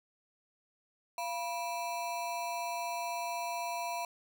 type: ring-modulated tone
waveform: square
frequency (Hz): 832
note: G#5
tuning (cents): +3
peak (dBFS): -32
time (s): 1.18-4.05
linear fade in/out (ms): 2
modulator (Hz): 142
effects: none